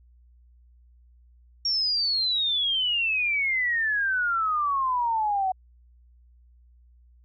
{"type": "exponential sweep", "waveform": "sine", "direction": "down", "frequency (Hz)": [5588, 740], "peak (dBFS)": -22, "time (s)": [1.65, 5.52], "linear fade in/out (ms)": 5, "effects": ["added 60 Hz sine -53 dBFS peak until 7.24 s"]}